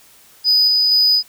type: tone with tremolo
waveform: sine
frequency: 4978 Hz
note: D#8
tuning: in tune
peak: -8 dBFS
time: 0.44-1.23 s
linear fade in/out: 50 ms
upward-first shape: square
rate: 2.1 Hz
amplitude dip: 25%
effects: tanh soft clip ceiling -9 dBFS + white hiss -48 dBFS RMS until 1.28 s